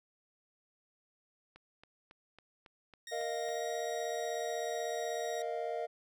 click train, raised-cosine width 0.3 ms, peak -38 dBFS, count 8, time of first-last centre 1.56-3.488 s, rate 3.63 Hz
15% pulse tone with pitch glide, 1864.7 to 1889.6 Hz, A#6 to A#6, 0 to +23 cents, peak -38 dBFS, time 3.07-5.42 s, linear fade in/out 2 ms, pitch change +23 cents, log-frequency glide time 3.38-3.63 s
triangle chord, Bb suspended fourth, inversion none, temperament equal, 466.2 / 622.3 / 698.5 Hz, Bb4 / Eb5 / F5, 0 / 0 / 0 cents, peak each -37 dBFS, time 3.11-5.87 s, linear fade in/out 20 ms
effects none

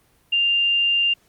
sine tone, 2794 Hz, F7, in tune, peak -16 dBFS, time 0.32-1.14 s, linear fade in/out 10 ms, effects pink hiss -60 dBFS RMS until 1.28 s + Opus 32 kbps

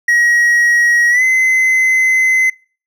triangle tone with pitch glide, 1900 to 2048 Hz, A#6 to C7, +33 to -38 cents, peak -7 dBFS, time 0.08-2.5 s, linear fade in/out 5 ms, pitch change +129 cents, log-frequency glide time 1.1-1.23 s, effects noise-tail reverb RT60 0.4 s tail -25 dB re dry

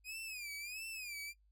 sawtooth tone with vibrato, 2468 Hz, D#7, 15 cents flat, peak -40 dBFS, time 0.04-1.34 s, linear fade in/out 50 ms, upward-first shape sine, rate 1.5 Hz, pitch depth 140 cents each way, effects noise-tail reverb RT60 0.1 s tail -19 dB re dry + added 51 Hz sine -67 dBFS peak until 1.51 s

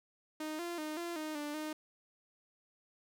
sawtooth tone with pitch steps, 309.3 / 345 / 307.2 / 343.2 / 309.3 / 294.6 / 307.7 Hz, D#4 / F4 / D#4 / F4 / D#4 / D4 / D#4, -10 / -21 / -22 / -30 / -10 / +6 / -19 cents, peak -34 dBFS, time 0.4-1.73 s, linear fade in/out 5 ms, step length 190 ms, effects none

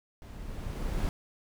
brown noise with level ramp, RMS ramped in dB -44 to -29 dBFS, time 0.22-1.09 s, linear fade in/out 0 ms, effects none

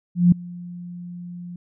sine tone with ADSR envelope, 175.8 Hz, F3, 12 cents sharp, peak -8 dBFS, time 0.15-1.56 s, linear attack 170 ms, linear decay 4 ms, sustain -24 dB, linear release 3 ms, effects none

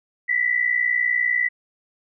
sine tone pair together, 1945 / 2005 Hz, B6 / B6, -27 / +26 cents, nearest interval minor second, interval 53 cents, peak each -21 dBFS, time 0.28-1.49 s, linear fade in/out 20 ms, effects none

